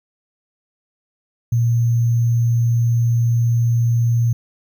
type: tone with sample-and-hold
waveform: sine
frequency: 117.3 Hz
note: A#2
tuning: 11 cents sharp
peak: -13 dBFS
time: 1.52-4.33 s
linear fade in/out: 5 ms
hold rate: 6300 Hz
effects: none